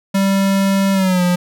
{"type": "tone with pitch glide", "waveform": "square", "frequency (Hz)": [195.3, 178.06], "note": ["G3", "F3"], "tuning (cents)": [-6, 34], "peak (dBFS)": -13, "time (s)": [0.14, 1.36], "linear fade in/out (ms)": 10, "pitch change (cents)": -160, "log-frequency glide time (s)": [0.93, 1.23], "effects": []}